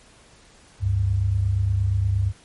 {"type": "tone pair together", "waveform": "sine", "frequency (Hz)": [70.8, 99.32], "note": ["C#2", "G2"], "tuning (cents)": [37, 23], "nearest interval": "tritone", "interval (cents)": 586, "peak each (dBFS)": [-25, -19], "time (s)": [0.8, 2.33], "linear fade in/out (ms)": 50, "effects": ["pink hiss -52 dBFS RMS until 2.44 s", "MP3 48 kbps"]}